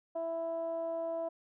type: tone with low-pass filter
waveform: 15% pulse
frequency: 330.5 Hz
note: E4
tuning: 5 cents sharp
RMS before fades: -36 dBFS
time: 0.15-1.29 s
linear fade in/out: 10 ms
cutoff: 720 Hz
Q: 7.4
effects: none